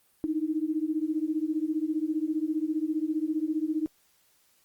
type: beating tone pair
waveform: sine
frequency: 304.5 / 319.5 Hz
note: D#4 / D#4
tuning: -37 / +46 cents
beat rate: 15 Hz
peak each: -29 dBFS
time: 0.24-3.86 s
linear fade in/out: 0 ms
effects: white hiss -66 dBFS RMS until 4.64 s + Opus 32 kbps